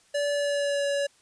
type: tone with pitch glide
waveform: square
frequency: 577 to 566.1 Hz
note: D5 to C#5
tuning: -31 to +36 cents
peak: -25 dBFS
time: 0.14-1.07 s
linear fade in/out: 10 ms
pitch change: -33 cents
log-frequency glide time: 0.32-0.86 s
effects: white hiss -61 dBFS RMS until 1.21 s + resampled to 22050 Hz